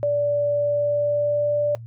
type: tone with pitch glide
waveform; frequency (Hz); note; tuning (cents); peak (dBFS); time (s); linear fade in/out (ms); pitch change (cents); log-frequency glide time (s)
sine; 581 to 587.1; D5 to D5; -19 to -1; -18; 0.03-1.75; 0; +18; 0.5-1.55
effects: noise-tail reverb RT60 0.1 s tail -21 dB re dry + added 115 Hz sine -35 dBFS peak until 1.86 s